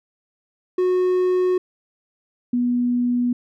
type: tone pair in turn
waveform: triangle / sine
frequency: 365.7 / 244.1 Hz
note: F#4 / B3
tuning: -20 / -20 cents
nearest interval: perfect fifth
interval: 700 cents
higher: first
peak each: -14 / -17 dBFS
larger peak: first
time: 0.78-1.58 / 2.53-3.33 s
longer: neither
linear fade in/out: 5 ms
effects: none